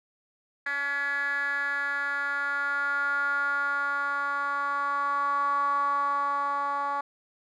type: tone with band-pass filter sweep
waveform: 10% pulse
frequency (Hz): 282.9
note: C#4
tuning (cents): +35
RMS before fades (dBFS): -28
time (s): 0.66-7.01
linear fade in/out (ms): 5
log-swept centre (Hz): 1800 to 1000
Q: 7.2
effects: none